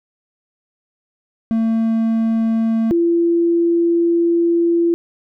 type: tone pair in turn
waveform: triangle / sine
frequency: 225.3 / 339.6 Hz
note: A3 / F4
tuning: +41 / -48 cents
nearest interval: perfect fifth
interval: 711 cents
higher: second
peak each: -12 dBFS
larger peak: neither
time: 1.51-2.91 / 2.91-4.94 s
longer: second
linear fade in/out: 0 ms
effects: none